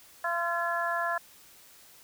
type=harmonic tone with a mistuned harmonic; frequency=341.2 Hz; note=F4; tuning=40 cents flat; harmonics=2 / 3 / 4 / 5; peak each=-32 / -33 / -34 / -32 dBFS; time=0.24-1.18 s; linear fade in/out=5 ms; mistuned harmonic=3; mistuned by=+16 cents; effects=white hiss -55 dBFS RMS until 2.03 s